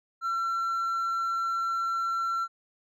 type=tone with hard clipping; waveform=sine; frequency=1354 Hz; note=E6; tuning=46 cents sharp; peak=-27 dBFS; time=0.21-2.48 s; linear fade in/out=50 ms; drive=2 dB; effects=none